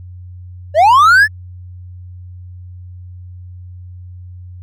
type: linear sweep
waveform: triangle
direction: up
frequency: 559 to 1786 Hz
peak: -3 dBFS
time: 0.74-1.28 s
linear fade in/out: 50 ms
effects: added 90 Hz sine -30 dBFS peak until 4.62 s